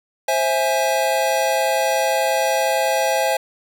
square chord, C augmented, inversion none, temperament equal with one note detuned, 528.4 / 659.3 / 830.6 Hz, C5 / E5 / G#5, +17 / 0 / 0 cents, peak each -22 dBFS, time 0.28-3.37 s, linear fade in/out 5 ms, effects none

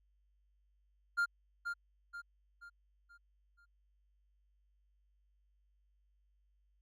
triangle tone with echo, 1400 Hz, F6, 4 cents sharp, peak -27 dBFS, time 1.17-1.26 s, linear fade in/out 20 ms, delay 480 ms, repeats 5, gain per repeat -7 dB, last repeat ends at 3.66 s, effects added 50 Hz sine -70 dBFS peak until 6.81 s

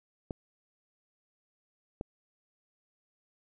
clicks, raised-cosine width 2 ms, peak -22 dBFS, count 2, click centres 0.308 / 2.011 s, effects none

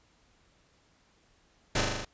pink noise with echo, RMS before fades -27 dBFS, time 1.75-1.81 s, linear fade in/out 5 ms, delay 40 ms, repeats 6, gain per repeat -2 dB, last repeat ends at 2.05 s, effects pink hiss -66 dBFS RMS until 2.13 s + resampled to 16000 Hz

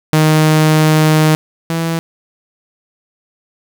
sawtooth tone pair in turn, 155.56 / 164.81 Hz, D#3 / E3, 0 / 0 cents, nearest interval minor second, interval 100 cents, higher second, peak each -4 / -11 dBFS, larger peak first, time 0.13-1.35 / 1.7-1.99 s, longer first, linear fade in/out 0 ms, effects 7-bit

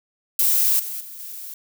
violet noise with level steps, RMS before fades -18 / -30 / -38 / -35 dBFS, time 0.39-1.54 s, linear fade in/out 2 ms, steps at 0.79 / 1 / 1.19 s, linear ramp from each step 10 ms, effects none

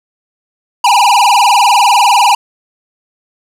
square tone with vibrato, 885 Hz, A5, 10 cents sharp, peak -6 dBFS, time 0.84-2.35 s, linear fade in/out 5 ms, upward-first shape sine, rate 20 Hz, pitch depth 200 cents each way, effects low-pass 10000 Hz 12 dB/octave + 7-bit

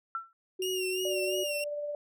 sine tone with exponential decay, 1345 Hz, E6, 34 cents sharp, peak -28 dBFS, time 0.15-0.33 s, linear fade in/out 1 ms, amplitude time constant 38 ms
sine tone, 371.7 Hz, F#4, 8 cents sharp, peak -31 dBFS, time 0.59-1.44 s, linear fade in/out 10 ms
sawtooth tone with vibrato, 2794 Hz, F7, in tune, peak -30 dBFS, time 0.62-1.64 s, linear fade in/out 2 ms, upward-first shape sine, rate 2.9 Hz, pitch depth 61 cents each way
sine tone with tremolo, 587.3 Hz, D5, in tune, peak -31 dBFS, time 1.05-1.95 s, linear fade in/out 2 ms, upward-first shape sine, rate 18 Hz, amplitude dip 30%
effects none

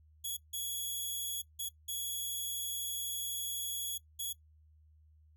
5% pulse tone bursts at uneven times, 3356 Hz, G#7, 17 cents sharp, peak -28 dBFS, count 5, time 0.24-0.37 / 0.53-1.42 / 1.59-1.69 / 1.88-3.98 / 4.19-4.33 s, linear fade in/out 10 ms, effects noise-tail reverb RT60 0.1 s tail -18 dB re dry + added 77 Hz sine -60 dBFS peak until 5.36 s

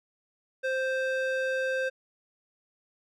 square tone with band-pass filter, 523.3 Hz, C5, in tune, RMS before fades -29 dBFS, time 0.63-1.9 s, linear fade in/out 20 ms, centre 1200 Hz, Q 1.3, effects none

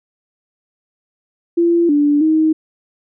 sine tone with pitch steps, 340.8 / 291.7 / 314.7 Hz, F4 / D4 / D#4, -42 / -12 / +20 cents, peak -10 dBFS, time 1.57-2.53 s, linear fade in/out 10 ms, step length 320 ms, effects none

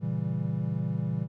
triangle chord, A# diminished seventh, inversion none, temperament equal, 116.54 / 138.59 / 164.81 / 196 Hz, A#2 / C#3 / E3 / G3, 0 / 0 / 0 / 0 cents, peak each -31 / -31 / -29 / -33 dBFS, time 0-1.28 s, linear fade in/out 50 ms, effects none

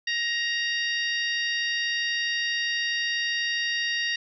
harmonic tone with a mistuned harmonic, 932.3 Hz, A#5, in tune, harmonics 2 / 3 / 4 / 5 / 6, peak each -27 / -31 / -33 / -35 / -37 dBFS, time 0.07-4.16 s, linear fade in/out 5 ms, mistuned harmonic 2, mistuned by +15 cents, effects none

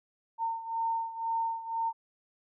sine beating tone pair, 910 / 912 Hz, A#5 / A#5, -42 / -38 cents, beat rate 2 Hz, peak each -31 / -35 dBFS, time 0.38-1.93 s, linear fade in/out 50 ms, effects none

